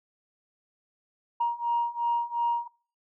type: beating tone pair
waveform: sine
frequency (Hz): 942 / 944.8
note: A#5 / A#5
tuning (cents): +18 / +23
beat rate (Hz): 2.8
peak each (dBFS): -28 / -26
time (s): 1.4-2.68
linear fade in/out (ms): 10
effects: noise-tail reverb RT60 0.4 s tail -23 dB re dry + tanh soft clip ceiling -18 dBFS